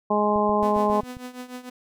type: harmonic tone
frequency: 209 Hz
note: G#3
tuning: 11 cents sharp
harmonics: 1 / 2 / 3 / 4 / 5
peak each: -25 / -25 / -25 / -25 / -25 dBFS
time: 0.1-1.01 s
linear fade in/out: 10 ms
type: click train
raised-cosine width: 5 ms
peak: -27 dBFS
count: 7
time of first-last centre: 0.36-1.169 s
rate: 7.42 Hz
type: tone with tremolo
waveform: sawtooth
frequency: 250 Hz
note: B3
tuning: 21 cents sharp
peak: -28 dBFS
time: 0.62-1.7 s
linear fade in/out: 10 ms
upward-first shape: triangle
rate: 6.7 Hz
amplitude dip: 85%
effects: none